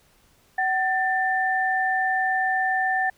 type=tone pair together; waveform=sine; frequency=756 / 1783.6 Hz; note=F#5 / A6; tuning=+37 / +23 cents; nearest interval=octave + minor third; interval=1486 cents; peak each=-23 dBFS; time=0.58-3.1 s; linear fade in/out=5 ms; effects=pink hiss -60 dBFS RMS until 3.17 s